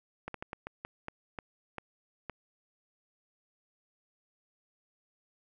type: slowing click train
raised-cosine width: 0.5 ms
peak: -23 dBFS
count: 10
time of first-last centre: 0.28-2.297 s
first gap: 63 ms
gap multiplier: 1.3
effects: none